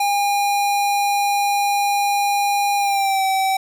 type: tone with pitch glide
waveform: square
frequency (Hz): 810 to 769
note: G#5 to G5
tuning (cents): -43 to -33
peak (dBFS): -17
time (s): 0-3.57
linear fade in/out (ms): 5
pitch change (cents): -90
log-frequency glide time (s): 2.77-3.24
effects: 9-bit